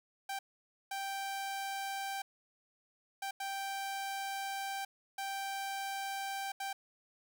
sawtooth tone bursts at uneven times, 784 Hz, G5, in tune, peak -33 dBFS, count 6, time 0.29-0.39 / 0.91-2.22 / 3.22-3.31 / 3.4-4.85 / 5.18-6.52 / 6.6-6.73 s, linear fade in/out 5 ms, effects 11-bit

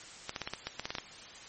clicks, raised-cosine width 0.2 ms, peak -17 dBFS, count 11, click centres 0.294 / 0.362 / 0.417 / 0.475 / 0.536 / 0.67 / 0.796 / 0.855 / 0.905 / 0.952 / 0.984 s, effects white hiss -49 dBFS RMS until 1.48 s + MP3 32 kbps

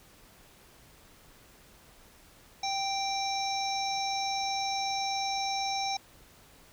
harmonic tone, 784 Hz, G5, in tune, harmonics 1 / 3 / 5 / 7 / 8, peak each -31 / -39 / -37 / -37 / -42 dBFS, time 2.63-5.97 s, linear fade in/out 5 ms, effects pink hiss -57 dBFS RMS until 6.72 s

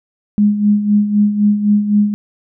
sine tone with tremolo, 207.3 Hz, G#3, 3 cents flat, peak -7 dBFS, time 0.38-2.14 s, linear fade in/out 0 ms, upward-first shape sine, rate 3.9 Hz, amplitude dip 65%, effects none

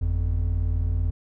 triangle tone pair together, 48.55 / 86.5 Hz, G1 / F2, -16 / -16 cents, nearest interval minor seventh, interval 1000 cents, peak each -22 / -21 dBFS, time 0.01-1.11 s, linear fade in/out 10 ms, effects tanh soft clip ceiling -12 dBFS

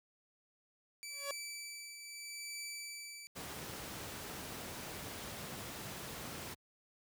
15% pulse tone with tremolo, 2316 Hz, D7, 25 cents flat, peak -35 dBFS, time 1.03-3.27 s, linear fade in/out 0 ms, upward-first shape triangle, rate 0.79 Hz, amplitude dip 55%
25% pulse tone with exponential growth, 562 Hz, C#5, 24 cents sharp, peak -32 dBFS, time 1.1-1.31 s, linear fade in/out 2 ms, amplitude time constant 45 ms
pink noise, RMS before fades -45 dBFS, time 3.35-6.55 s, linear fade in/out 20 ms
effects high-pass 80 Hz 12 dB/octave

